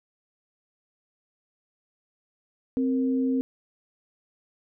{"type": "tone pair together", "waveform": "sine", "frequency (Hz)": [261.6, 466.2], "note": ["C4", "A#4"], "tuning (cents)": [0, 0], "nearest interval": "minor seventh", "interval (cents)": 1000, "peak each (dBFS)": [-22, -32], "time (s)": [2.77, 3.41], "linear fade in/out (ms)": 0, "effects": []}